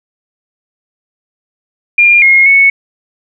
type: tone with pitch steps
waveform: sine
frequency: 2405 / 2150 / 2210 Hz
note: D7 / C7 / C#7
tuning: +41 / +47 / -6 cents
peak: -3 dBFS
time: 1.98-2.7 s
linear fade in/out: 5 ms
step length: 240 ms
effects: none